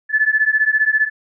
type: beating tone pair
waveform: sine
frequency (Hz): 1727 / 1742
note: A6 / A6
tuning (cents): -33 / -18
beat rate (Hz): 15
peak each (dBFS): -16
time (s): 0.09-1.1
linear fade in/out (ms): 50
effects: none